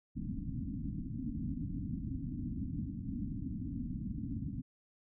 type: low-pass noise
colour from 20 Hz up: white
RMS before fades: -39 dBFS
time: 0.15-4.62 s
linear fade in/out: 20 ms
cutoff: 290 Hz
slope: 96 dB/octave
effects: none